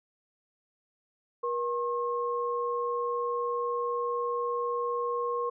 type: tone pair together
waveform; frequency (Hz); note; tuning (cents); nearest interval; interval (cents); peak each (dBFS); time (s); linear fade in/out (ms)
sine; 478.8 / 1076; A#4 / C6; +46 / +48; octave + major second; 1402; -30 / -31; 1.43-5.5; 10
effects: none